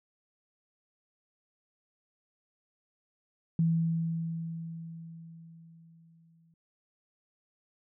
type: tone with exponential decay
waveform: sine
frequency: 164.81 Hz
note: E3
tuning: in tune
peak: -22 dBFS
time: 3.59-6.54 s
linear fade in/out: 2 ms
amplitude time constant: 640 ms
effects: none